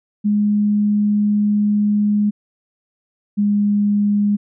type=tone pair in turn; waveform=sine; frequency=207.7 / 205.4 Hz; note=G#3 / G#3; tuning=0 / -19 cents; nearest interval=unison; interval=19 cents; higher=first; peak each=-13 dBFS; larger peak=neither; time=0.24-2.31 / 3.37-4.37 s; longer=first; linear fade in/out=20 ms; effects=none